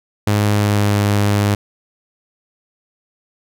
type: tone with pitch glide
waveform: sawtooth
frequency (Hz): 103.83 to 102.4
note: G#2 to G#2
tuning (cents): 0 to -24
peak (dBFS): -9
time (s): 0.27-1.55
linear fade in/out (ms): 5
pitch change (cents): -24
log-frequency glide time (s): 0.51-0.97
effects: none